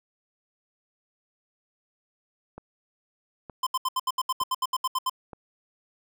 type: click train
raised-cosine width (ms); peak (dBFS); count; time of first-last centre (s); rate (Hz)
1; -26; 4; 2.58-5.332; 1.09
type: tone bursts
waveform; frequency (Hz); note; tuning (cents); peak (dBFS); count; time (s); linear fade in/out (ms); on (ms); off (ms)
square; 1034; C6; -21; -24; 14; 3.63-5.097; 5; 37; 73
effects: none